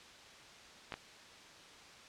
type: clicks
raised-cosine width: 0.3 ms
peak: -24 dBFS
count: 2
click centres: 0.922 / 0.94 s
effects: white hiss -55 dBFS RMS until 2.08 s + low-pass 5000 Hz 12 dB/octave